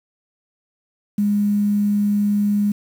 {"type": "tone with quantisation", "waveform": "sine", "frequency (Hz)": 205.5, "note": "G#3", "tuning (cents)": -18, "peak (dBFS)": -15, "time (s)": [1.18, 2.72], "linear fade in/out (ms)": 5, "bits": 7, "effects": []}